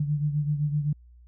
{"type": "beating tone pair", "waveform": "sine", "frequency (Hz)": [146.83, 154.63], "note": ["D3", "D#3"], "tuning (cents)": [0, -10], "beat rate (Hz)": 7.8, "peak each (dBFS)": [-24, -31], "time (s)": [0, 0.93], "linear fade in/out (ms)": 5, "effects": ["added 60 Hz sine -49 dBFS peak until 1.27 s"]}